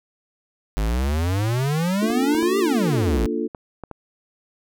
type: exponential two-way sweep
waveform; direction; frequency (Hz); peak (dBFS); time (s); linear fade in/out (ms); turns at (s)
square; up then down; 49.46 to 406 to 49.46; -20; 0.77-3.26; 0; 2.59
type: chord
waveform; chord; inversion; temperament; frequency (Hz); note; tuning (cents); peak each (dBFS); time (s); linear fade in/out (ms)
sine; Bb major seventh; none; equal; 233.1 / 293.7 / 349.2 / 440; Bb3 / D4 / F4 / A4; 0 / 0 / 0 / 0; -27; 2.01-3.48; 20
type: clicks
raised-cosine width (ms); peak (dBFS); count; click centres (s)
1; -20; 7; 2.103 / 2.348 / 2.428 / 3.175 / 3.548 / 3.837 / 3.913
effects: none